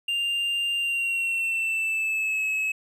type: tone with pitch glide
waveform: triangle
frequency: 2794 to 2577 Hz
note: F7 to E7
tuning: 0 to -40 cents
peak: -22 dBFS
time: 0.08-2.72 s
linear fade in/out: 5 ms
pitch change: -140 cents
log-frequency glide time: 0.76-2.43 s
effects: none